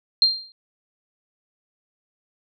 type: tone with exponential decay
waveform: sine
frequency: 4186 Hz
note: C8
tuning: in tune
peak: -10 dBFS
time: 0.22-0.52 s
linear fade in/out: 1 ms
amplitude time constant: 65 ms
effects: none